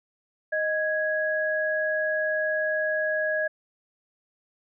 sine tone pair together, 622.2 / 1661.2 Hz, D#5 / G#6, 0 / 0 cents, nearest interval octave + perfect fourth, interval 1700 cents, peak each -26 dBFS, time 0.52-3.48 s, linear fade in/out 10 ms, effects none

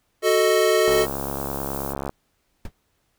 square chord, D# diminished, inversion first, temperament equal, 370 / 440 / 622.3 Hz, F#4 / A4 / D#5, 0 / 0 / 0 cents, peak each -22 / -20 / -22 dBFS, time 0.22-1.07 s, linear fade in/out 50 ms
click train, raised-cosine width 1 ms, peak -14 dBFS, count 85, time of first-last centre 0.88-2.094 s, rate 69.2 Hz
violet noise, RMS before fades -34 dBFS, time 0.9-1.94 s, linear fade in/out 20 ms
brown noise with exponential decay, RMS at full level -24 dBFS, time 2.65-2.72 s, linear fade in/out 2 ms, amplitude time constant 15 ms
effects pink hiss -69 dBFS RMS until 3.18 s

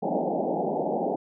white band-pass noise, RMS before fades -27 dBFS, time 0.02-1.16 s, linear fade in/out 10 ms, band 160 to 840 Hz, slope 96 dB/octave, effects none

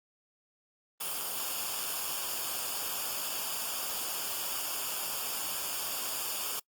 white noise with comb filter, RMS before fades -35 dBFS, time 1-6.6 s, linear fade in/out 10 ms, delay 0.5 ms, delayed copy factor -0.65, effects noise-tail reverb RT60 0.1 s tail -25 dB re dry + Opus 32 kbps

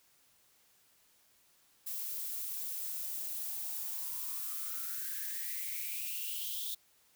violet noise with high-pass filter sweep, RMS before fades -39 dBFS, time 1.86-6.75 s, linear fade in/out 10 ms, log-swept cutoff 310 to 3600 Hz, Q 8.6, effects white hiss -68 dBFS RMS until 7.15 s

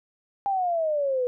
sine exponential sweep, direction down, 809 to 487.4 Hz, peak -22 dBFS, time 0.46-1.27 s, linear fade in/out 0 ms, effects none

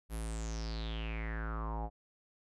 square tone with low-pass filter sweep, 55.3 Hz, A1, 9 cents sharp, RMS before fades -38 dBFS, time 0.09-1.9 s, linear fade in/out 50 ms, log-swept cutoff 12000 to 740 Hz, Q 7.2, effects none

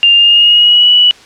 sine tone with pitch glide, 2800 to 2946 Hz, F7 to F#7, +4 to -8 cents, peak -3 dBFS, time 0.03-1.11 s, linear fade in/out 0 ms, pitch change +88 cents, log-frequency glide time 0.15-0.9 s, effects white hiss -38 dBFS RMS until 1.25 s + low-pass 5000 Hz 12 dB/octave

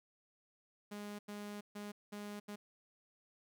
sawtooth tone bursts at uneven times, 206.4 Hz, G#3, 10 cents flat, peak -40 dBFS, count 5, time 0.91-1.19 / 1.28-1.61 / 1.75-1.92 / 2.12-2.4 / 2.48-2.56 s, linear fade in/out 10 ms, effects 13-bit

